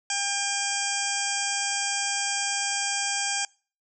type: harmonic tone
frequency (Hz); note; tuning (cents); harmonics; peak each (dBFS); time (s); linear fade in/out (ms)
801; G5; +37; 1 / 2 / 3 / 4 / 6 / 7 / 8 / 9 / 10; -34 / -34 / -34 / -34 / -34 / -34 / -34 / -34 / -34; 0.1-3.45; 2
effects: noise-tail reverb RT60 0.4 s tail -26 dB re dry